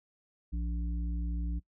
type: harmonic tone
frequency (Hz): 58.27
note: A#1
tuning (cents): 0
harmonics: 1 / 3 / 5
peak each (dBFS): -31 / -41 / -45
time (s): 0.52-1.6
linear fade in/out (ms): 20
effects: noise-tail reverb RT60 0.1 s tail -21 dB re dry